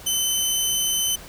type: tone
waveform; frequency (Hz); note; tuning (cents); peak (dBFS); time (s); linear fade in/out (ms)
15% pulse; 3047; G7; -50; -13; 0.06-1.16; 10
effects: pink hiss -42 dBFS RMS until 1.28 s